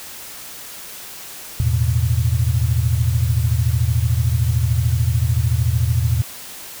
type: chord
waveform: sine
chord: E suspended fourth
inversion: none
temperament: equal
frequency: 82.41 / 110 / 123.47 Hz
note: E2 / A2 / B2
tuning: 0 / 0 / 0 cents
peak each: -19 dBFS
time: 1.6-6.22 s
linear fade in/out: 0 ms
effects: white hiss -35 dBFS RMS until 6.8 s